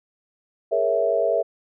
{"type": "chord", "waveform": "sine", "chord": "A# half-diminished seventh", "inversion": "third", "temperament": "equal", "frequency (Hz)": [415.3, 466.2, 554.4, 659.3], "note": ["G#4", "A#4", "C#5", "E5"], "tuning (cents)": [0, 0, 0, 0], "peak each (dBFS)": [-27, -24, -25, -21], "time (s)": [0.71, 1.43], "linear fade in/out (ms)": 20, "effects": []}